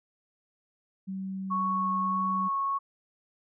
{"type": "tone", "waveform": "sine", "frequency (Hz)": 191.2, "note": "G3", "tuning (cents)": -43, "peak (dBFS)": -32, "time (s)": [1.07, 2.49], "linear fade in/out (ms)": 20}
{"type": "tone with vibrato", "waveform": "sine", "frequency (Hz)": 1105, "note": "C#6", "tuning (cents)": -6, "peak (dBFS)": -26, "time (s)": [1.5, 2.79], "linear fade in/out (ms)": 20, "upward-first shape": "sine", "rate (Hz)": 1.6, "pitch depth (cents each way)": 8}
{"effects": []}